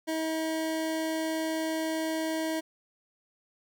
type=tone; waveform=25% pulse; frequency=319.4 Hz; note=D#4; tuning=45 cents sharp; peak=-25 dBFS; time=0.07-2.61 s; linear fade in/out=20 ms; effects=none